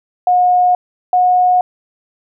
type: tone pair in turn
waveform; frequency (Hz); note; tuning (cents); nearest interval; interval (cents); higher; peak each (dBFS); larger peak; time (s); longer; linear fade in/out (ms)
sine; 722 / 726.6; F#5 / F#5; -43 / -32; unison; 11; second; -8; neither; 0.27-0.75 / 1.13-1.61; neither; 2
effects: none